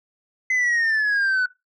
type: exponential sweep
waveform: sine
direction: down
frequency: 2052 to 1480 Hz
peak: -15 dBFS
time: 0.5-1.46 s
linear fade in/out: 5 ms
effects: noise-tail reverb RT60 0.2 s tail -21 dB re dry + tanh soft clip ceiling -17 dBFS